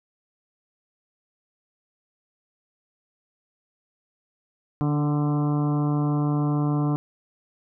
harmonic tone with a mistuned harmonic, 147.8 Hz, D3, 11 cents sharp, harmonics 1 / 2 / 3 / 4 / 5 / 6 / 7 / 8 / 9, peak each -22 / -25 / -36 / -40 / -36 / -44 / -37 / -41 / -45 dBFS, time 4.81-6.96 s, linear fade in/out 0 ms, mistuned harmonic 2, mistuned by -16 cents, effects none

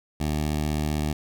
15% pulse tone with notch filter, 75.6 Hz, D#2, 49 cents flat, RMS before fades -26 dBFS, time 0.2-1.13 s, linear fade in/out 5 ms, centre 1400 Hz, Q 1.8, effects none

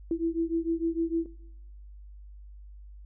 sine beating tone pair, 328.6 / 335.2 Hz, E4 / E4, -5 / +29 cents, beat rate 6.6 Hz, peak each -29 dBFS, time 0.11-1.26 s, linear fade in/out 2 ms, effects noise-tail reverb RT60 0.9 s tail -22 dB re dry + added 50 Hz sine -44 dBFS peak until 3.05 s

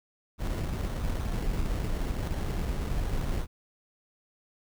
brown noise with sample-and-hold, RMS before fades -30 dBFS, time 0.38-3.47 s, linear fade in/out 50 ms, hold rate 2450 Hz, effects none

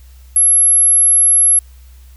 sine tone, 11120 Hz, F9, 9 cents flat, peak -7 dBFS, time 0.36-1.59 s, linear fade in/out 2 ms, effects added 63 Hz sine -37 dBFS peak until 2.16 s + white hiss -52 dBFS RMS until 2.16 s

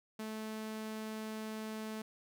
sawtooth tone, 217.9 Hz, A3, 17 cents flat, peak -36 dBFS, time 0.19-2.02 s, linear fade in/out 5 ms, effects none

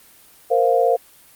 sine chord, Bb suspended second, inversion none, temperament equal, 466.2 / 523.3 / 698.5 Hz, Bb4 / C5 / F5, 0 / 0 / 0 cents, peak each -18 dBFS, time 0.5-0.97 s, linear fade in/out 20 ms, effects white hiss -49 dBFS RMS until 1.35 s + Opus 32 kbps

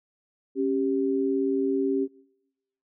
sine tone pair together, 273.7 / 392 Hz, C#4 / G4, -22 / 0 cents, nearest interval tritone, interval 622 cents, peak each -25 dBFS, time 0.55-2.08 s, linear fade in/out 50 ms, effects noise-tail reverb RT60 0.9 s tail -23 dB re dry

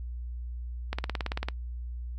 click train, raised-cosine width 0.3 ms, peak -15 dBFS, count 11, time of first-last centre 0.93-1.486 s, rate 18 Hz, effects noise-tail reverb RT60 0.1 s tail -23 dB re dry + added 60 Hz sine -34 dBFS peak until 2.18 s

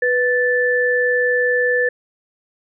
sine tone pair together, 493.9 / 1755.2 Hz, B4 / A6, 0 / -5 cents, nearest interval octave + minor seventh, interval 2195 cents, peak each -17 dBFS, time 0.02-1.89 s, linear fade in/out 5 ms, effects none

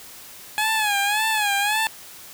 15% pulse tone with vibrato, 840 Hz, G#5, 19 cents sharp, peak -13 dBFS, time 0.58-1.87 s, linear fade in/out 0 ms, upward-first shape sine, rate 1.8 Hz, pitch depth 91 cents each way, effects white hiss -42 dBFS RMS until 2.33 s

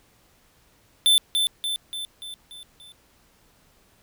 square tone with echo, 3535 Hz, A7, 7 cents sharp, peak -15 dBFS, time 1.06-1.18 s, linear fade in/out 0 ms, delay 290 ms, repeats 6, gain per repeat -5 dB, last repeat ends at 2.92 s, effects pink hiss -60 dBFS RMS until 4.02 s

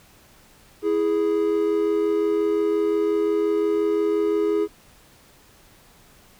triangle tone pair together, 329.6 / 415.3 Hz, E4 / G#4, 0 / 0 cents, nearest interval major third, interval 400 cents, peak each -22 / -18 dBFS, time 0.82-4.68 s, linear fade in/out 50 ms, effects pink hiss -53 dBFS RMS until 6.39 s

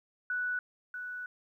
sine tone pair in turn, 1480 / 1480 Hz, F#6 / F#6, 0 / 0 cents, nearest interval unison, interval 0 cents, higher neither, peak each -30 / -37 dBFS, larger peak first, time 0.3-0.59 / 0.94-1.26 s, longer second, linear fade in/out 2 ms, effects 12-bit

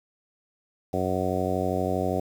harmonic tone, 92.5 Hz, F#2, in tune, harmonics 1 / 2 / 3 / 4 / 5 / 6 / 7 / 8, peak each -32 / -32 / -32 / -32 / -32 / -32 / -32 / -32 dBFS, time 0.93-2.2 s, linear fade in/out 5 ms, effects 8-bit

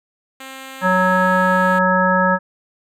5% pulse tone with pitch glide, 265.7 to 274.3 Hz, C4 to C#4, +27 to -18 cents, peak -21 dBFS, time 0.4-1.79 s, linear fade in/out 5 ms, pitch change +55 cents, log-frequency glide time 0.82-1.32 s
harmonic tone, 185 Hz, F#3, in tune, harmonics 1 / 3 / 5 / 7 / 9, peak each -19 / -19 / -19 / -19 / -19 dBFS, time 0.81-2.39 s, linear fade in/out 50 ms
effects none

